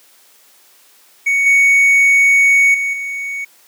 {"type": "tone with level steps", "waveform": "triangle", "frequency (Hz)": 2229, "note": "C#7", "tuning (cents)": 9, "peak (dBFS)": [-10, -6, -14, -19], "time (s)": [1.26, 3.45], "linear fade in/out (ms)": 10, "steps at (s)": [1.46, 2.74, 2.93], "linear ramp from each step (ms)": 5, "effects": ["white hiss -49 dBFS RMS until 3.67 s", "high-pass 300 Hz 12 dB/octave"]}